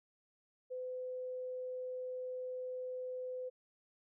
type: tone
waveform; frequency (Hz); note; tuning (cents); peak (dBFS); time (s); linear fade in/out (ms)
sine; 507; B4; +45; -39; 0.7-3.5; 20
effects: none